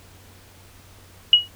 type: tone with exponential decay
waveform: sine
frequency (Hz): 2905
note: F#7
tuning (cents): -32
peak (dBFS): -5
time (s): 1.33-1.48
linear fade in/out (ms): 2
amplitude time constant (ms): 32
effects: added 93 Hz sine -50 dBFS peak until 1.55 s + pink hiss -50 dBFS RMS until 1.55 s